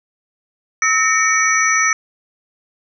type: tone cluster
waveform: sine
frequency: 1292 / 1837 / 2257 / 5910 Hz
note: E6 / A#6 / C#7 / F#8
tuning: -35 / -26 / +31 / -3 cents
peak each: -18 dBFS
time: 0.82-1.93 s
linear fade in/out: 2 ms
effects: none